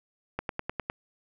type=click train; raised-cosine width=0.5 ms; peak=-15 dBFS; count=6; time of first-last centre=0.39-0.899 s; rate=9.82 Hz; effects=none